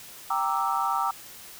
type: chord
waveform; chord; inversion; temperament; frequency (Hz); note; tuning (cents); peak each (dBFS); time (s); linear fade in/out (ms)
sine; E half-diminished seventh; first; equal; 784 / 932.3 / 1174.7 / 1318.5; G5 / Bb5 / D6 / E6; 0 / 0 / 0 / 0; -29; 0.3-1.11; 5
effects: white hiss -45 dBFS RMS until 1.59 s